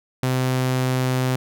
sawtooth tone, 128.6 Hz, C3, 30 cents flat, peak -15 dBFS, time 0.23-1.36 s, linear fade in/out 2 ms, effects none

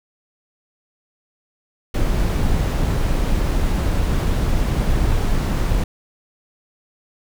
brown noise, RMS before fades -18 dBFS, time 1.94-5.84 s, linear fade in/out 5 ms, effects none

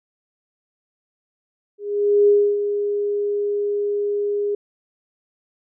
sine tone with ADSR envelope, 410 Hz, G#4, 22 cents flat, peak -10 dBFS, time 1.78-4.55 s, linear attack 500 ms, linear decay 290 ms, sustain -9 dB, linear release 4 ms, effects none

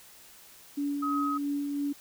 sine tone with tremolo, 285.8 Hz, D4, 47 cents flat, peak -27 dBFS, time 0.77-1.93 s, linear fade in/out 10 ms, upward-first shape sine, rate 3 Hz, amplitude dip 30%
sine tone, 1266 Hz, D#6, 30 cents sharp, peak -29 dBFS, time 1.02-1.38 s, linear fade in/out 10 ms
effects white hiss -53 dBFS RMS until 2 s

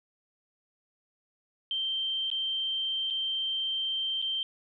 sine tone with dropouts, 3136 Hz, G7, in tune, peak -28 dBFS, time 1.71-4.43 s, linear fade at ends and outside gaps 1 ms, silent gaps 2.302-2.314 / 3.102-3.107 / 4.217-4.224 s, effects none

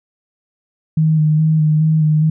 sine tone with vibrato, 155.56 Hz, D#3, in tune, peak -10 dBFS, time 0.97-2.3 s, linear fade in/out 5 ms, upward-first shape square, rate 2.4 Hz, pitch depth 21 cents each way, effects none

